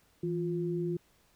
sine tone pair together, 165.1 / 351 Hz, E3 / F4, +3 / +9 cents, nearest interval octave + minor second, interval 1306 cents, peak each -33 / -32 dBFS, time 0.23-0.97 s, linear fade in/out 5 ms, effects pink hiss -67 dBFS RMS until 1.35 s

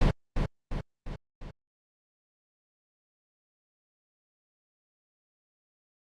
brown noise with echo, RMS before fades -21 dBFS, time 0.01-0.11 s, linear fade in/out 5 ms, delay 350 ms, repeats 4, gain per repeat -5 dB, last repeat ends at 1.51 s, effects low-pass 5000 Hz 12 dB/octave + Opus 48 kbps

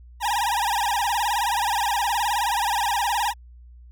40% pulse tone with vibrato, 880 Hz, A5, in tune, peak -20 dBFS, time 0.2-3.34 s, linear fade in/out 50 ms, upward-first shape sine, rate 19 Hz, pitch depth 180 cents each way, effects added 60 Hz sine -43 dBFS peak until 3.91 s

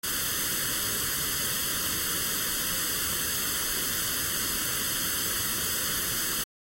white noise with comb filter, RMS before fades -29 dBFS, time 0.03-6.44 s, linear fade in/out 10 ms, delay 0.63 ms, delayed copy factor +0.8, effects AAC 48 kbps

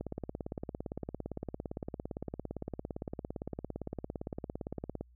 click train, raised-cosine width 2 ms, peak -24 dBFS, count 89, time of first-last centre 0.01-5.01 s, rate 17.6 Hz, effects added 60 Hz sine -58 dBFS peak until 5.15 s

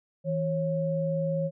sine tone pair together, 162.7 / 547.3 Hz, E3 / C#5, -22 / -22 cents, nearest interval octave + major sixth, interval 2100 cents, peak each -28 dBFS, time 0.24-1.51 s, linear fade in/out 50 ms, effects none

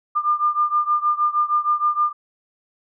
sine beating tone pair, 1200 / 1206.4 Hz, D6 / D6, +37 / +46 cents, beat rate 6.4 Hz, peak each -19 / -21 dBFS, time 0.15-2.13 s, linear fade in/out 20 ms, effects none

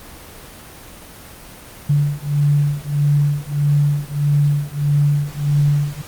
sine beating tone pair, 144.3 / 145.9 Hz, D3 / D3, -30 / -11 cents, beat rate 1.6 Hz, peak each -17 / -17 dBFS, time 1.89-6.02 s, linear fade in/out 10 ms, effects pink hiss -38 dBFS RMS until 6.07 s + Opus 24 kbps

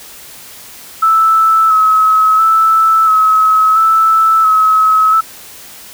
sine tone with vibrato, 1300 Hz, E6, 24 cents flat, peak -6 dBFS, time 1.02-5.21 s, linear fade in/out 10 ms, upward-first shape square, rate 0.73 Hz, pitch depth 21 cents each way, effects white hiss -34 dBFS RMS until 5.93 s

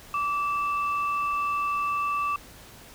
sine tone pair together, 1160.2 / 2647 Hz, D6 / E7, -21 / +7 cents, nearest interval octave + major second, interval 1428 cents, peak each -24 / -33 dBFS, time 0.14-2.36 s, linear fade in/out 2 ms, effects tanh soft clip ceiling -17 dBFS + pink hiss -48 dBFS RMS until 2.94 s

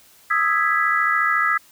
sine chord, E major seventh, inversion third, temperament equal, 1244.5 / 1318.5 / 1661.2 / 1975.5 Hz, D#6 / E6 / G#6 / B6, 0 / 0 / 0 / 0 cents, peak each -22 dBFS, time 0.3-1.58 s, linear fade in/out 10 ms, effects white hiss -52 dBFS RMS until 1.71 s

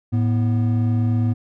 triangle tone pair together, 108.8 / 244.2 Hz, A2 / B3, -19 / -19 cents, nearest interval octave + major second, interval 1400 cents, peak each -15 / -21 dBFS, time 0.12-1.34 s, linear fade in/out 20 ms, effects none

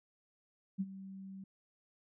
sine tone with ADSR envelope, 192.8 Hz, G3, 28 cents flat, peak -30 dBFS, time 0.78-1.44 s, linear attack 26 ms, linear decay 41 ms, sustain -15 dB, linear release 4 ms, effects none

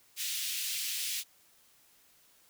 pink high-pass noise, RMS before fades -35 dBFS, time 0.16-1.24 s, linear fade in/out 50 ms, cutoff 2600 Hz, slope 24 dB/octave, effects white hiss -64 dBFS RMS until 2.49 s

